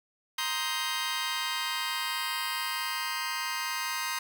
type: chord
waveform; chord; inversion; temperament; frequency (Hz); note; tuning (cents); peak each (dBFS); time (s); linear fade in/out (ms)
15% pulse; C minor seventh; third; just; 941.9 / 1046.5 / 1255.8 / 1569.8; Bb5 / C6 / Eb6 / G6; +18 / 0 / +16 / +2; -29 / -28 / -31 / -30; 0.38-4.19; 5
effects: none